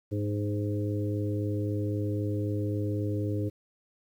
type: harmonic tone with a mistuned harmonic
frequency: 103.83 Hz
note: G#2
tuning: in tune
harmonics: 1 / 2 / 3 / 4 / 5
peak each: -29 / -42 / -33 / -37 / -39 dBFS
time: 0.11-3.5 s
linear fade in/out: 20 ms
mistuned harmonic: 3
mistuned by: -21 cents
effects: 10-bit